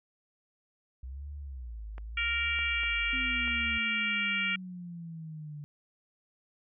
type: tone with vibrato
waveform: sine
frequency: 61.74 Hz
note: B1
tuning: in tune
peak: -38 dBFS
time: 1.03-3.78 s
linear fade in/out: 5 ms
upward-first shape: sine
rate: 0.84 Hz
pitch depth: 280 cents each way
type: clicks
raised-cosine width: 0.5 ms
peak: -31 dBFS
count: 4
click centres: 1.981 / 2.589 / 2.834 / 3.477 s
type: harmonic tone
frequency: 466.2 Hz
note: A#4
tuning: in tune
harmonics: 3 / 4 / 5 / 6 / 7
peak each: -36 / -37 / -30 / -35 / -41 dBFS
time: 2.17-4.56 s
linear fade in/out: 5 ms
type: exponential sweep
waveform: sine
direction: down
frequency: 261.6 to 145.6 Hz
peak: -39 dBFS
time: 3.13-5.64 s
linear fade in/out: 0 ms
effects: none